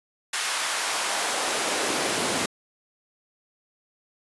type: noise with high-pass filter sweep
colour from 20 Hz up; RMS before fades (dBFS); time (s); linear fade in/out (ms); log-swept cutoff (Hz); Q
pink; -26; 0.33-2.46; 5; 1300 to 230; 0.91
effects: resampled to 24000 Hz